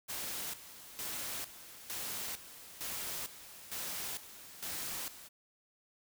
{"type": "noise with tremolo", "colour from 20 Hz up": "white", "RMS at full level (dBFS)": -40, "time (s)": [0.08, 5.29], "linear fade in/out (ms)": 20, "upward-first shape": "square", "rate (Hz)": 1.1, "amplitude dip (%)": 75, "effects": []}